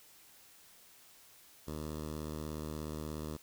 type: tone with notch filter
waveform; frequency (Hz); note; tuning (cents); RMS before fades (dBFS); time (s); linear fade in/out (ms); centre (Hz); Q
10% pulse; 76.8; D#2; -22; -41; 1.67-3.37; 10; 2200; 1
effects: white hiss -60 dBFS RMS until 3.42 s